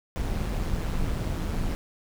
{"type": "noise with amplitude modulation", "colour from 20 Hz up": "brown", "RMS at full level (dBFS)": -25, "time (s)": [0.16, 1.75], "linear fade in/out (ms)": 0, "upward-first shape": "sine", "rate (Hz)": 160, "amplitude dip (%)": 60, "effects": []}